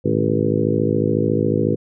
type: harmonic tone with a mistuned harmonic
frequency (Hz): 54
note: A1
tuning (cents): -32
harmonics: 2 / 3 / 4 / 5 / 6 / 7 / 8 / 9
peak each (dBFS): -24 / -24 / -24 / -24 / -24 / -24 / -24 / -24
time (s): 0.04-1.76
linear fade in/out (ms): 20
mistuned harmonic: 3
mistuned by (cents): -87
effects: none